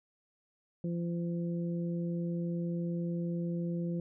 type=harmonic tone; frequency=171.3 Hz; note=F3; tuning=33 cents flat; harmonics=1 / 2 / 3; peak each=-32 / -40 / -44 dBFS; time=0.84-4 s; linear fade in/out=2 ms; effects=none